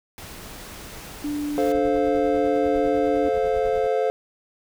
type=noise; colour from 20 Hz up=pink; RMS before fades=-39 dBFS; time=0.18-1.72 s; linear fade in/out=0 ms
type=tone; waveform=sine; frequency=293.7 Hz; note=D4; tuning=in tune; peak=-24 dBFS; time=1.24-3.29 s; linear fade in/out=5 ms
type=chord; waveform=triangle; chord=F major; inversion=first; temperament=just; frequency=436.5 / 523.8 / 698.5 Hz; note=A4 / C5 / F5; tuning=-14 / +2 / 0 cents; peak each=-21 / -21 / -24 dBFS; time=1.58-4.1 s; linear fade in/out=0 ms
type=noise with tremolo; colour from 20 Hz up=brown; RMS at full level=-37 dBFS; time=1.74-3.87 s; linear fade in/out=5 ms; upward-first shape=sine; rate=10 Hz; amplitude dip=85%
effects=none